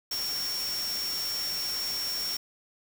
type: tone in noise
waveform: sine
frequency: 5490 Hz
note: F8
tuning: 31 cents flat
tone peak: -30 dBFS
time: 0.11-2.37 s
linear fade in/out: 5 ms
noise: white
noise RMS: -37 dBFS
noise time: 0.11-2.37 s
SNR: +4 dB
effects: none